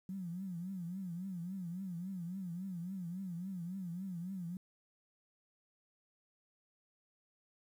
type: tone with vibrato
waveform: sine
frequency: 181.1 Hz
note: F#3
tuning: 37 cents flat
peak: -39 dBFS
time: 0.09-4.57 s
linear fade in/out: 2 ms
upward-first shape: triangle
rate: 3.6 Hz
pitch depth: 160 cents each way
effects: 11-bit